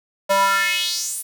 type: tone with high-pass filter sweep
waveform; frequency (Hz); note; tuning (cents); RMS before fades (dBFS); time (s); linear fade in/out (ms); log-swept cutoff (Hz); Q
square; 196; G3; 0; -20; 0.29-1.23; 20; 650 to 11000; 3.6
effects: 7-bit